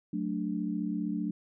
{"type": "chord", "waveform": "sine", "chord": "D major", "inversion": "first", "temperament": "equal", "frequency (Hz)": [185, 220, 293.7], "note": ["F#3", "A3", "D4"], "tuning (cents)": [0, 0, 0], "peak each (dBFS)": -34, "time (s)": [0.13, 1.31], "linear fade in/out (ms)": 5, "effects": []}